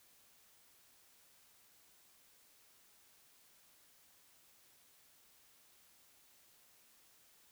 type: silence
effects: white hiss -67 dBFS RMS until 7.51 s